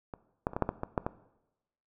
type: clicks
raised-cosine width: 1 ms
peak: -25 / -14 / -27 / -17 / -11 / -15 / -18 / -13 / -16 dBFS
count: 9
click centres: 0.138 / 0.469 / 0.534 / 0.565 / 0.623 / 0.691 / 0.834 / 0.978 / 1.065 s
effects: noise-tail reverb RT60 0.9 s tail -17 dB re dry